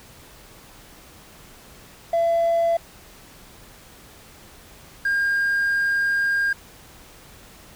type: tone pair in turn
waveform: triangle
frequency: 673 / 1610.9 Hz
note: E5 / G6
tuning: +36 / +47 cents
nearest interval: octave + minor third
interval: 1511 cents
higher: second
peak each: -14 / -16 dBFS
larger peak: first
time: 2.13-2.77 / 5.05-6.53 s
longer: second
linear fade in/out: 5 ms
effects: tanh soft clip ceiling -13 dBFS + pink hiss -47 dBFS RMS until 7.75 s